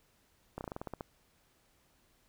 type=slowing click train; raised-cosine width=1 ms; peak=-25 dBFS; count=10; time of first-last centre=0.58-1.008 s; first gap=29 ms; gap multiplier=1.12; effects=pink hiss -70 dBFS RMS until 2.28 s